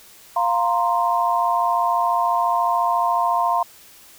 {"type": "chord", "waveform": "sine", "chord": "F suspended fourth", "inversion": "none", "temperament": "equal", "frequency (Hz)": [698.5, 932.3, 1046.5], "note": ["F5", "Bb5", "C6"], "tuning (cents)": [0, 0, 0], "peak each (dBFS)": -21, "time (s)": [0.36, 3.63], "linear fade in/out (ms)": 5, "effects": ["white hiss -47 dBFS RMS until 4.18 s"]}